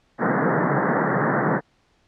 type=band-pass noise; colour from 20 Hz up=pink; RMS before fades=-21 dBFS; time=0.18-1.61 s; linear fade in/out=50 ms; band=130 to 1900 Hz; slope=96 dB/octave; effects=pink hiss -63 dBFS RMS until 2.07 s + low-pass 5000 Hz 12 dB/octave